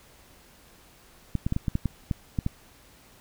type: clicks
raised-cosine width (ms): 5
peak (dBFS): -13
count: 10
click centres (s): 1.353 / 1.465 / 1.524 / 1.564 / 1.682 / 1.754 / 1.857 / 2.112 / 2.388 / 2.464
effects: pink hiss -55 dBFS RMS until 3.2 s